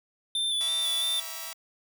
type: tone with vibrato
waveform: square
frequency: 3520 Hz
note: A7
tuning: in tune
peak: -26 dBFS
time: 0.35-1.2 s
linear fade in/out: 2 ms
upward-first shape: square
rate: 3 Hz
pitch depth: 25 cents each way
type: chord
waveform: 5% pulse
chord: E diminished seventh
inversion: none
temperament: just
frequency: 659.3 / 791.1 / 949.3 / 1139.2 Hz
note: E5 / G5 / Bb5 / Db6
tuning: 0 / +16 / +31 / +47 cents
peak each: -31 / -37 / -31 / -32 dBFS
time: 0.61-1.53 s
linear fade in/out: 0 ms
type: noise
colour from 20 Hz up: violet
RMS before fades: -41 dBFS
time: 0.8-1.54 s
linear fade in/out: 50 ms
effects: none